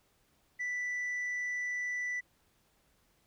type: tone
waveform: sine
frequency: 1975.5 Hz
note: B6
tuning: in tune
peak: -30 dBFS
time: 0.59-2.21 s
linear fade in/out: 20 ms
effects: tanh soft clip ceiling -32 dBFS + pink hiss -71 dBFS RMS until 3.26 s